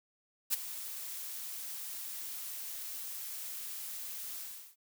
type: noise with ADSR envelope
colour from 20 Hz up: blue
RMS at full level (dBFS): -28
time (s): 0.5-4.76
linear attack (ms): 33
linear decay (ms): 20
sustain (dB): -14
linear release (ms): 370
effects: none